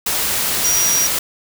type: tone in noise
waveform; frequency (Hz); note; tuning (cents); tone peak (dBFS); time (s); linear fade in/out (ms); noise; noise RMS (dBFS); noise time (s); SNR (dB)
sine; 5760; F#8; -47; -15; 0.64-1.07; 5; white; -19; 0.06-1.19; +1
effects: none